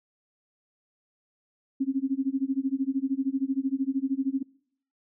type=tone with tremolo; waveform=sine; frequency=269.2 Hz; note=C4; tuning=49 cents sharp; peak=-21 dBFS; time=1.8-4.43 s; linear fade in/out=10 ms; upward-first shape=sine; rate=13 Hz; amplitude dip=95%; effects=noise-tail reverb RT60 0.7 s tail -26 dB re dry